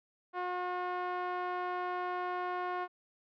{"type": "tone with low-pass filter", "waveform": "5% pulse", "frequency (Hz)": 360, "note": "F#4", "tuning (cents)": -47, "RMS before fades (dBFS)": -36, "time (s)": [0.33, 2.88], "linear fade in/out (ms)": 50, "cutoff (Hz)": 1000, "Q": 1.4, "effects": []}